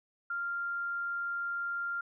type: tone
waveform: sine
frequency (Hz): 1393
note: F6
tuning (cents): -5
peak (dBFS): -32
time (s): 0.3-2.01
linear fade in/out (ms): 5
effects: none